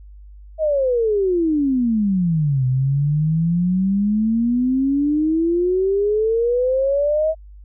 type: exponential two-way sweep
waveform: sine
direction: down then up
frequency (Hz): 645 to 126.5 to 645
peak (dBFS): -15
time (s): 0.58-7.35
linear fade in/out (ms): 50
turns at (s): 2.66
effects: added 50 Hz sine -38 dBFS peak until 7.64 s